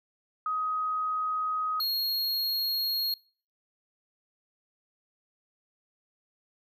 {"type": "tone pair in turn", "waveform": ["sine", "square"], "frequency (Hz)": [1258, 4283], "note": ["D#6", "C8"], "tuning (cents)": [19, 40], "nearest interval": "octave + major sixth", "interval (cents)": 2121, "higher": "second", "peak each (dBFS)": -27, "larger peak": "neither", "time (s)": [[0.46, 1.8], [1.8, 3.14]], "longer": "neither", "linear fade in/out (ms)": 2, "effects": ["noise-tail reverb RT60 0.5 s tail -26 dB re dry"]}